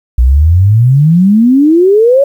sine exponential sweep, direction up, 58.27 to 572 Hz, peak -3 dBFS, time 0.18-2.24 s, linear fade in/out 5 ms, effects 7-bit

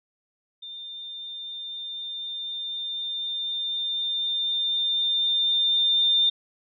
sine tone with level ramp, 3604 Hz, A7, 41 cents sharp, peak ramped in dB -36 to -17 dBFS, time 0.62-6.3 s, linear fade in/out 10 ms, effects none

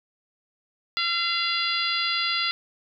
harmonic tone with a mistuned harmonic, 684 Hz, F5, 36 cents flat, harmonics 2 / 3 / 4 / 5 / 6 / 7, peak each -30 / -30 / -30 / -30 / -30 / -30 dBFS, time 0.97-2.51 s, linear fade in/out 0 ms, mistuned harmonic 4, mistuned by +27 cents, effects none

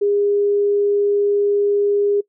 sine tone, 407.3 Hz, G#4, 34 cents flat, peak -14 dBFS, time 0.01-2.21 s, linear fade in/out 10 ms, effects noise-tail reverb RT60 0.1 s tail -21 dB re dry

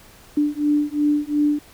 sine beating tone pair, 293.7 / 296.5 Hz, D4 / D4, 0 / +17 cents, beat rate 2.8 Hz, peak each -20 dBFS, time 0.37-1.59 s, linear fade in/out 5 ms, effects pink hiss -48 dBFS RMS until 1.73 s

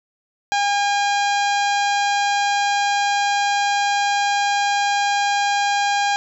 harmonic tone, 810 Hz, G#5, 43 cents flat, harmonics 1 / 2 / 3 / 4 / 5 / 6 / 7 / 8 / 9, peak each -18 / -24 / -28 / -30 / -32 / -34 / -35 / -36 / -37 dBFS, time 0.52-6.16 s, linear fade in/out 0 ms, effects none

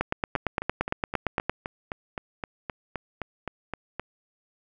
two click trains, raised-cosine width 0.5 ms, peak -16 / -9 dBFS, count 15 / 14, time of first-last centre 0.36-3.996 / 0.01-1.496 s, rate 3.85 / 8.75 Hz, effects none

